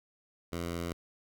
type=tone; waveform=10% pulse; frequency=85.4 Hz; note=F2; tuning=38 cents flat; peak=-26 dBFS; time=0.52-0.93 s; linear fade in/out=10 ms; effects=none